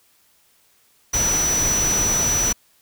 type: tone in noise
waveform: sine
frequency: 5920 Hz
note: F#8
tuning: in tune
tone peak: -18 dBFS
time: 1.13-2.53 s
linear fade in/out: 10 ms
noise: pink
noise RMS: -25 dBFS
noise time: 1.13-2.53 s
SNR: +4 dB
effects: white hiss -59 dBFS RMS until 2.81 s